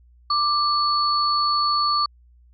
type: tone pair together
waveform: sine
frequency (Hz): 1180 / 4426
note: D6 / C#8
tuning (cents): +8 / -3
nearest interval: octave + major seventh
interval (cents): 2289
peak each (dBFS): -19 / -23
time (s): 0.3-2.06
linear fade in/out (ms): 5
effects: added 60 Hz sine -50 dBFS peak until 2.53 s